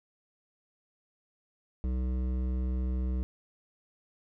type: tone with hard clipping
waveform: sine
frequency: 63.2 Hz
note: B1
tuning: 41 cents sharp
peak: -30 dBFS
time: 1.84-3.23 s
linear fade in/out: 0 ms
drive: 12 dB
effects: none